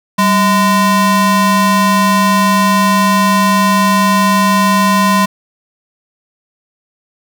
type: ring-modulated tone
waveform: square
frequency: 415.3 Hz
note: G#4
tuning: in tune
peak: -6 dBFS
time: 0.18-5.26 s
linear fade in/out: 10 ms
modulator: 609 Hz
effects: none